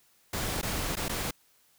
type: noise with dropouts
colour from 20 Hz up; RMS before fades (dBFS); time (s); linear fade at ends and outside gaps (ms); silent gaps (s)
pink; -32; 0.33-1.31; 5; 0.615-0.628 / 0.956-0.968 / 1.084-1.093
effects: white hiss -65 dBFS RMS until 1.78 s